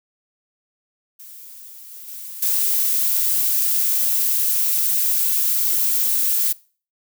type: noise with level steps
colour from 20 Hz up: violet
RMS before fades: -40 / -38 / -34 / -19 dBFS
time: 1.19-6.53 s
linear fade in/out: 10 ms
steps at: 1.91 / 2.08 / 2.42 s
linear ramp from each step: 5 ms
effects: noise-tail reverb RT60 0.4 s tail -22 dB re dry